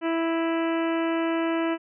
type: harmonic tone with a mistuned harmonic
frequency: 329.6 Hz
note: E4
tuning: in tune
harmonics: 1 / 2 / 3 / 4 / 5 / 6 / 7 / 8 / 9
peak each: -24 / -30 / -34 / -36 / -38 / -40 / -41 / -42 / -43 dBFS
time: 0.01-1.78 s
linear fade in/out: 50 ms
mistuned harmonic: 7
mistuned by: +27 cents
effects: none